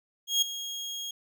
30% pulse tone with ADSR envelope, 3270 Hz, G#7, 28 cents flat, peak -17 dBFS, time 0.27-1.11 s, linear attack 150 ms, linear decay 7 ms, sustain -14 dB, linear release 4 ms, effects none

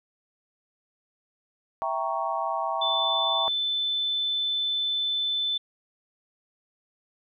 sine chord, E diminished seventh, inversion none, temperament equal, 659.3 / 784 / 932.3 / 1108.7 Hz, E5 / G5 / Bb5 / Db6, 0 / 0 / 0 / 0 cents, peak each -31 dBFS, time 1.82-3.48 s, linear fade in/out 0 ms
sine tone, 3520 Hz, A7, in tune, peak -24 dBFS, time 2.81-5.58 s, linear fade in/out 10 ms
effects none

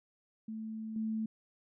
sine tone with level steps, 220 Hz, A3, in tune, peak -38 / -32 dBFS, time 0.48-1.26 s, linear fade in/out 5 ms, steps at 0.96 s, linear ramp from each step 2 ms, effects none

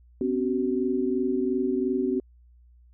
sine tone cluster, 253 / 275.9 / 376.4 Hz, B3 / C#4 / F#4, +42 / -8 / +30 cents, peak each -27 / -29 / -26 dBFS, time 0.21-2.2 s, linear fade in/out 2 ms, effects added 60 Hz sine -52 dBFS peak until 2.93 s

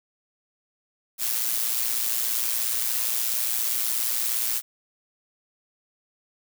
blue noise with amplitude modulation, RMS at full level -23 dBFS, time 1.18-4.62 s, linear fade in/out 50 ms, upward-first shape sine, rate 117 Hz, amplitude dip 60%, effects none

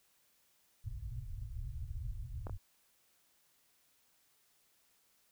pink low-pass noise, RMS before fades -42 dBFS, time 0.84-2.58 s, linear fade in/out 20 ms, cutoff 130 Hz, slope 96 dB/octave
clicks, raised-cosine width 1 ms, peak -29 / -34 dBFS, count 2, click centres 2.469 / 2.496 s
effects white hiss -72 dBFS RMS until 5.31 s

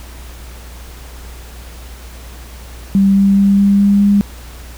sine tone with pitch steps, 196 / 197.25 / 198.51 / 199.77 / 201 / 202.3 Hz, G3 / G3 / G3 / G3 / G3 / G#3, 0 / +11 / +22 / +33 / +44 / -45 cents, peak -7 dBFS, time 2.95-4.21 s, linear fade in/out 0 ms, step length 210 ms, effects added 60 Hz sine -31 dBFS peak until 4.77 s + pink hiss -38 dBFS RMS until 4.77 s

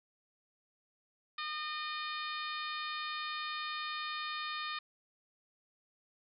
harmonic tone, 610 Hz, D#5, 34 cents flat, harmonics 2 / 3 / 4 / 5 / 6 / 7 / 8, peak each -40 / -44 / -45 / -49 / -44 / -48 / -54 dBFS, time 1.38-4.79 s, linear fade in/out 5 ms, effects none

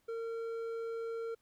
sine tone with hard clipping, 457.2 Hz, A#4, 34 cents flat, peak -38 dBFS, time 0.08-1.35 s, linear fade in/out 10 ms, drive 6 dB, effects pink hiss -75 dBFS RMS until 1.41 s

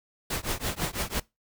pink noise with tremolo, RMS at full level -27 dBFS, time 0.3-1.2 s, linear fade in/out 5 ms, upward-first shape triangle, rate 6 Hz, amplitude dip 100%, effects noise-tail reverb RT60 0.2 s tail -22 dB re dry

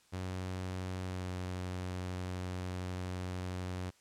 sawtooth tone with pitch glide, 92.5 to 91.28 Hz, F#2 to F#2, 0 to -23 cents, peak -33 dBFS, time 0.12-3.91 s, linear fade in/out 20 ms, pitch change -23 cents, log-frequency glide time 1.06-1.28 s, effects white hiss -67 dBFS RMS until 4 s + low-pass 9000 Hz 12 dB/octave

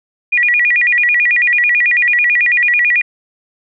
sine tone with vibrato, 2171 Hz, C#7, 37 cents flat, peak -9 dBFS, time 0.32-3.02 s, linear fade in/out 10 ms, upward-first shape square, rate 9.1 Hz, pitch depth 200 cents each way, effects none

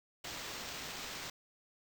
white noise with sample-and-hold, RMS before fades -44 dBFS, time 0.24-1.3 s, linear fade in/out 5 ms, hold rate 11025 Hz, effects none

